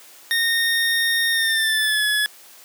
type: tone with pitch glide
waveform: 25% pulse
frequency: 1844 to 1700.8 Hz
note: A#6 to G#6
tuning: -19 to +41 cents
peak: -14 dBFS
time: 0.31-2.26 s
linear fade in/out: 0 ms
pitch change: -140 cents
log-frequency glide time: 1.31-2.05 s
effects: white hiss -46 dBFS RMS until 2.64 s + high-pass 300 Hz 12 dB/octave